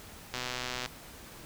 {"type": "click train", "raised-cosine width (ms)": 0.2, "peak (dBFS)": -17, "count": 66, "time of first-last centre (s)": [0.34, 0.86], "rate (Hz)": 125, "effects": ["pink hiss -49 dBFS RMS until 1.45 s"]}